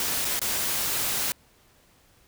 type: noise with dropouts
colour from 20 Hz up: white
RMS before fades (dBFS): -27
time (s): 0-1.32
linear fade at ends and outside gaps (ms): 1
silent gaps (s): 0.247-0.251 / 0.393-0.416
effects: pink hiss -60 dBFS RMS until 2.27 s